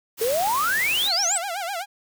white noise, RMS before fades -30 dBFS, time 0.17-1.11 s, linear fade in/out 50 ms
sine exponential sweep, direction up, 431.6 to 8372 Hz, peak -20 dBFS, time 0.21-1.38 s, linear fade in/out 5 ms
sawtooth tone with vibrato, 739 Hz, F#5, 2 cents flat, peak -23 dBFS, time 1.05-1.86 s, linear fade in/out 50 ms, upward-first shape sine, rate 7.9 Hz, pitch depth 180 cents each way
effects none

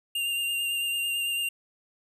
square tone with vibrato, 2794 Hz, F7, in tune, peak -27 dBFS, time 0.15-1.49 s, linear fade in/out 5 ms, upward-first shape sine, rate 9 Hz, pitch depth 19 cents each way, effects none

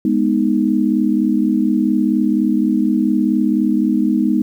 sine chord, G# minor, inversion none, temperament equal, 207.7 / 246.9 / 311.1 Hz, G#3 / B3 / D#4, 0 / 0 / 0 cents, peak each -17 dBFS, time 0.05-4.42 s, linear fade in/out 2 ms, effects 8-bit

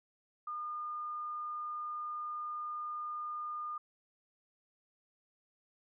sine tone, 1215 Hz, D#6, 42 cents flat, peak -37 dBFS, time 0.47-3.78 s, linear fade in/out 5 ms, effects none

